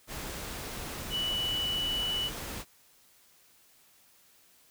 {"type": "tone in noise", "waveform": "sine", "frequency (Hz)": 2960, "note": "F#7", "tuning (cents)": 0, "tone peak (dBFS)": -29, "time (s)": [1.1, 2.31], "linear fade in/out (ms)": 50, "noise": "pink", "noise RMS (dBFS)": -39, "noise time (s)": [0.07, 2.65], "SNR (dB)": 7, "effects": ["white hiss -62 dBFS RMS until 4.7 s"]}